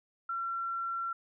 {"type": "tone", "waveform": "sine", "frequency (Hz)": 1360, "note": "F6", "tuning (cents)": -46, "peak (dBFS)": -32, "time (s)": [0.29, 1.13], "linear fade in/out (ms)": 5, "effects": []}